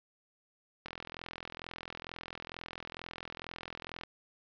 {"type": "click train", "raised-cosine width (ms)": 0.3, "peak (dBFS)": -25, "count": 135, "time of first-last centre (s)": [0.86, 4.035], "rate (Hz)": 42.2, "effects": ["resampled to 16000 Hz", "11-bit"]}